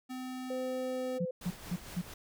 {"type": "tone", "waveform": "square", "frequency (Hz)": 255.9, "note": "C4", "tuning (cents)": -38, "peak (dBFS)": -39, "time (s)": [0.09, 1.19], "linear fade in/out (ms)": 20}
{"type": "tone with pitch glide", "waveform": "sine", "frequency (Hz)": [514, 510.4], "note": ["C5", "C5"], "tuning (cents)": [-31, -43], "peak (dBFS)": -34, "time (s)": [0.5, 1.31], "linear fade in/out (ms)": 5, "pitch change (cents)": -12, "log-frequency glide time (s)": [0.87, 1.09]}
{"type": "tone bursts", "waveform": "sine", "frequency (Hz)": 177, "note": "F3", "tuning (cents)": 23, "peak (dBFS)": -30, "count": 4, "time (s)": [1.2, 2.016], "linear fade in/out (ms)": 10, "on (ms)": 54, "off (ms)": 200}
{"type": "noise with tremolo", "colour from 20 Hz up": "pink", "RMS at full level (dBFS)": -45, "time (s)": [1.41, 2.14], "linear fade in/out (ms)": 5, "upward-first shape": "triangle", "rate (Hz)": 4.4, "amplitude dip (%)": 55}
{"effects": []}